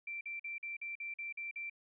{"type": "tone bursts", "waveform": "sine", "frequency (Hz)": 2349, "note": "D7", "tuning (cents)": 0, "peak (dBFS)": -39, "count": 9, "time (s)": [0.07, 1.698], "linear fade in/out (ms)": 5, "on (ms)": 140, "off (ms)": 46, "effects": []}